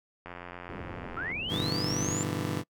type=click train; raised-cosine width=0.5 ms; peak=-26 dBFS; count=94; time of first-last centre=0.26-1.314 s; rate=88.2 Hz
type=low-pass noise; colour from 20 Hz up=white; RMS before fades=-42 dBFS; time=0.69-2.12 s; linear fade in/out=5 ms; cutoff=360 Hz; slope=12 dB/octave
type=linear sweep; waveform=sine; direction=up; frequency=1284 to 7310 Hz; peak=-32 dBFS; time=1.17-2.23 s; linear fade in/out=0 ms
type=chord; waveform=20% pulse; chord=E minor seventh; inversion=first; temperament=just; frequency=98.89 / 123.61 / 148.33 / 164.81 Hz; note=G2 / B2 / D3 / E3; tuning=+16 / +2 / +18 / 0 cents; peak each=-31 dBFS; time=1.48-2.64 s; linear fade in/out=50 ms
effects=noise-tail reverb RT60 0.1 s tail -25 dB re dry